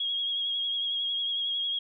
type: tone with vibrato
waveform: sine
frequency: 3289 Hz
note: G#7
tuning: 18 cents flat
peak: -27 dBFS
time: 0-1.79 s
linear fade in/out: 5 ms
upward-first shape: sine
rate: 11 Hz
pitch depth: 29 cents each way
effects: none